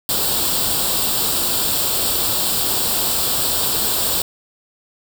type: noise with comb filter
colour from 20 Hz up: white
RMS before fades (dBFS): -19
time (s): 0.09-4.22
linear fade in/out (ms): 2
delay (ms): 0.24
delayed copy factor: +0.7
effects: none